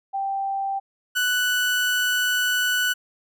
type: tone pair in turn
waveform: sine / 30% pulse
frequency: 784 / 1484.7 Hz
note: G5 / F#6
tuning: 0 / +6 cents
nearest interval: major seventh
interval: 1106 cents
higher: second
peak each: -23 / -17 dBFS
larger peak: second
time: 0.13-0.8 / 1.15-2.94 s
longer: second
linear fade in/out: 20 ms
effects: none